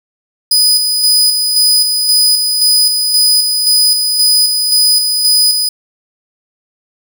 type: tone with tremolo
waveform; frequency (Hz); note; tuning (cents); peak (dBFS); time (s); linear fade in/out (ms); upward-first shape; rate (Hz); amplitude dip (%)
sawtooth; 4978; D#8; 0; -4; 0.51-5.69; 5; square; 1.9; 40
effects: none